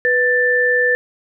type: tone pair together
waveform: sine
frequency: 493.9 / 1769.2 Hz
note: B4 / A6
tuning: 0 / +9 cents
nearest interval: octave + minor seventh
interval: 2209 cents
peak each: -17 / -14 dBFS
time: 0.05-0.95 s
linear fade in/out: 0 ms
effects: none